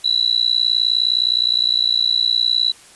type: tone with amplitude modulation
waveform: sine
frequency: 3951 Hz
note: B7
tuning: in tune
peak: -10 dBFS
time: 0.04-2.72 s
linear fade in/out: 10 ms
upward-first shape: sine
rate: 59.5 Hz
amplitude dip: 100%
effects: white hiss -45 dBFS RMS until 2.95 s + resampled to 24000 Hz